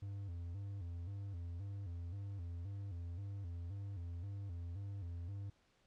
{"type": "tone with vibrato", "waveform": "triangle", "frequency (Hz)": 92.5, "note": "F#2", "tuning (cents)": 0, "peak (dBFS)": -40, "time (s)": [0.02, 5.5], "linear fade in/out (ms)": 5, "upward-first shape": "square", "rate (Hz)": 1.9, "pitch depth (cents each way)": 130, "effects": ["pink hiss -74 dBFS RMS until 5.86 s", "low-pass 6000 Hz 12 dB/octave"]}